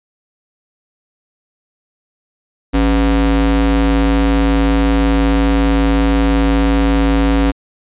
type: ring-modulated tone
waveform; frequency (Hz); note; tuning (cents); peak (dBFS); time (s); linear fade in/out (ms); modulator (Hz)
square; 112.3; A2; +36; -8; 2.73-7.52; 20; 165
effects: resampled to 8000 Hz